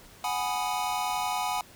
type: chord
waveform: square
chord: G# minor seventh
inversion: third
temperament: equal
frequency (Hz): 740 / 830.6 / 987.8 / 1244.5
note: F#5 / G#5 / B5 / D#6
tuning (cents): 0 / 0 / 0 / 0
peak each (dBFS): -33 / -33 / -34 / -37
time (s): 0.24-1.61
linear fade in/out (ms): 2
effects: pink hiss -52 dBFS RMS until 1.75 s